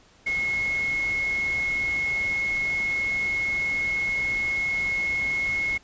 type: tone in noise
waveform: sine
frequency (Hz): 2171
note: C#7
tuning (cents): -37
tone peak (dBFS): -23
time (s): 0.26-5.78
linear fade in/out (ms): 10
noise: pink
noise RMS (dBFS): -39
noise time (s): 0.26-5.78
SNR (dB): +13
effects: pink hiss -56 dBFS RMS until 5.83 s + resampled to 16000 Hz